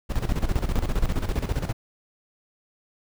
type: noise with tremolo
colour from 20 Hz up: brown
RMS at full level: -22 dBFS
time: 0.09-1.73 s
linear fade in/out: 20 ms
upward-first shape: square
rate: 15 Hz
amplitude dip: 70%
effects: none